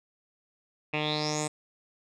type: tone with low-pass filter sweep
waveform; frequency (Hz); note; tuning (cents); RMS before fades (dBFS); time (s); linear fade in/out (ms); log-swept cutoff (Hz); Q
10% pulse; 151.6; D#3; -45; -30; 0.93-1.48; 10; 2600 to 8300; 8.2
effects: none